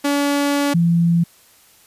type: tone pair in turn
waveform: sawtooth / sine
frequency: 285.2 / 169.58 Hz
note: C#4 / E3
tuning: +49 / +49 cents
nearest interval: major sixth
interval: 900 cents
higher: first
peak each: -12 dBFS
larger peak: neither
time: 0.04-0.74 / 0.74-1.24 s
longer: first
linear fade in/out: 10 ms
effects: white hiss -51 dBFS RMS until 1.86 s + resampled to 32000 Hz